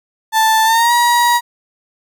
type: tone with pitch glide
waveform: 35% pulse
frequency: 882 to 956.3 Hz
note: A5 to A#5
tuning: +4 to +44 cents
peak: -8 dBFS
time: 0.32-1.41 s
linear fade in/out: 50 ms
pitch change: +140 cents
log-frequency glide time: 0.64-0.92 s
effects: none